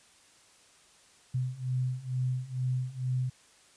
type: beating tone pair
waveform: sine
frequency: 126.3 / 128.5 Hz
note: B2 / C3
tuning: +39 / -31 cents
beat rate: 2.2 Hz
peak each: -33 / -31 dBFS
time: 1.34-3.3 s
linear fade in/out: 10 ms
effects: white hiss -60 dBFS RMS until 3.76 s + resampled to 22050 Hz